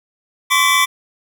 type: tone cluster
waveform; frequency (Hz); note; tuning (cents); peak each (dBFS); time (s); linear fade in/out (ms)
square; 1049 / 1135 / 1997 / 2306 / 3513; C6 / C#6 / B6 / D7 / A7; +4 / +41 / +19 / -32 / -3; -19; 0.5-0.86; 20
effects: none